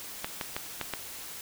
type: clicks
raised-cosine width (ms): 0.3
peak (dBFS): -15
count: 5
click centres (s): 0.245 / 0.412 / 0.565 / 0.813 / 0.937
effects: white hiss -42 dBFS RMS until 1.41 s